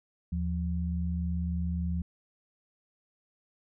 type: tone pair together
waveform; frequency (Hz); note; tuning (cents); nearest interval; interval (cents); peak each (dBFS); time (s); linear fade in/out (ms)
sine; 78.3 / 174.87; D#2 / F3; +11 / +3; octave + major second; 1392; -30 / -32; 0.32-2.02; 5
effects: none